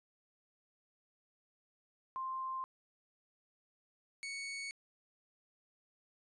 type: tone pair in turn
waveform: sine / sawtooth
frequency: 1049 / 2223 Hz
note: C6 / C#7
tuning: +4 / +4 cents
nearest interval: octave + minor second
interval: 1300 cents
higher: second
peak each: -37 / -37 dBFS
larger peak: neither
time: 2.16-2.64 / 4.23-4.71 s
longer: neither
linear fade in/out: 0 ms
effects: resampled to 22050 Hz